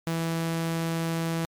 sawtooth tone, 164.9 Hz, E3, 1 cent sharp, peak -22 dBFS, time 0.07-1.45 s, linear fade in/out 0 ms, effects MP3 96 kbps

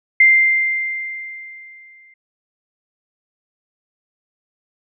sine tone with exponential decay, 2093 Hz, C7, in tune, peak -6 dBFS, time 0.2-2.14 s, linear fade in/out 5 ms, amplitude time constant 420 ms, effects none

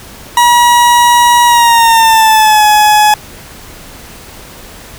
40% pulse tone with pitch glide, 960 to 845.4 Hz, B5 to G#5, -49 to +31 cents, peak -3 dBFS, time 0.37-3.14 s, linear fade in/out 2 ms, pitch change -220 cents, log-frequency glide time 1.46-2.65 s, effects pink hiss -32 dBFS RMS until 4.98 s

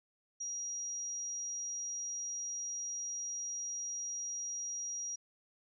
sine tone, 5730 Hz, F8, 44 cents sharp, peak -37 dBFS, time 0.4-5.16 s, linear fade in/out 10 ms, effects none

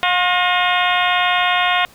harmonic tone with a mistuned harmonic, 358.3 Hz, F4, 44 cents sharp, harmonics 2 / 3 / 4 / 5 / 6 / 7 / 8 / 9 / 10, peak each -19 / -21 / -22 / -23 / -24 / -24 / -25 / -26 / -26 dBFS, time 0.03-1.85 s, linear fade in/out 0 ms, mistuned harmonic 5, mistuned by +58 cents, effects pink hiss -47 dBFS RMS until 1.94 s

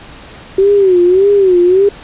sine tone with vibrato, 377.9 Hz, F#4, 37 cents sharp, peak -5 dBFS, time 0.58-1.89 s, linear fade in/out 5 ms, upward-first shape sine, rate 1.7 Hz, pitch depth 130 cents each way, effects pink hiss -34 dBFS RMS until 2.03 s + resampled to 8000 Hz

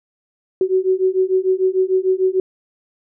sine beating tone pair, 371.9 / 378.6 Hz, F#4 / F#4, +9 / +40 cents, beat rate 6.7 Hz, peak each -17 dBFS, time 0.61-2.4 s, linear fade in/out 2 ms, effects none

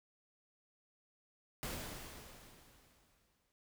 pink noise with exponential decay, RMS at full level -41 dBFS, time 1.63-3.52 s, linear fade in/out 0 ms, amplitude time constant 410 ms, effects none

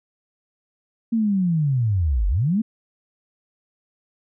sine linear two-way sweep, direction down then up, 233.1 to 43.65 to 233.1 Hz, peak -17 dBFS, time 1.12-2.62 s, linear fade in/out 10 ms, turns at 2.28 s, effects none

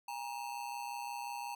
square ring-modulated tone, 882 Hz, A5, 4 cents sharp, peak -37 dBFS, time 0.08-1.55 s, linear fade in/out 5 ms, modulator 62.8 Hz, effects none

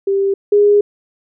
sine tone pair in turn, 393.4 / 411.1 Hz, G4 / G#4, +6 / -18 cents, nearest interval minor second, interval 76 cents, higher second, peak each -12 / -7 dBFS, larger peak second, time 0.07-0.34 / 0.52-0.81 s, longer second, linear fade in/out 5 ms, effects none

